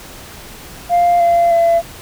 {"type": "tone with pitch steps", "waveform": "sine", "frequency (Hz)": [698.5, 686.9, 675.5], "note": ["F5", "F5", "E5"], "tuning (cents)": [0, -29, 42], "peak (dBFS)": -7, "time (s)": [0.89, 1.82], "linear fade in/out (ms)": 50, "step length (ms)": 310, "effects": ["tanh soft clip ceiling -7 dBFS", "pink hiss -35 dBFS RMS until 2.01 s"]}